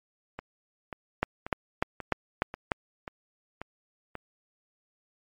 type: two click trains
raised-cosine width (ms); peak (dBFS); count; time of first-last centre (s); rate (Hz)
0.5; -9 / -21; 6 / 8; 1.23-2.718 / 0.39-4.153; 3.36 / 1.86
effects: MP3 64 kbps